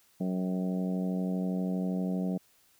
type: harmonic tone with a mistuned harmonic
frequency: 92.5 Hz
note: F#2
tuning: in tune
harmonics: 2 / 3 / 4 / 5 / 6 / 7 / 8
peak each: -29 / -37 / -44 / -42 / -45 / -43 / -50 dBFS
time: 0.2-2.38 s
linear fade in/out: 10 ms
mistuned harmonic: 8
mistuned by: +71 cents
effects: white hiss -65 dBFS RMS until 2.79 s